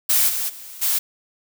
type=noise with level steps; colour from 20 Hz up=blue; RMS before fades=-17 / -24 / -38 / -20 dBFS; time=0.09-0.99 s; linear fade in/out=10 ms; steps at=0.28 / 0.48 / 0.81 s; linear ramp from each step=20 ms; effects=none